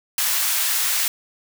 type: high-pass noise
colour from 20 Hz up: white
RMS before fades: -21 dBFS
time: 0.18-1.08 s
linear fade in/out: 2 ms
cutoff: 1100 Hz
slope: 12 dB/octave
effects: none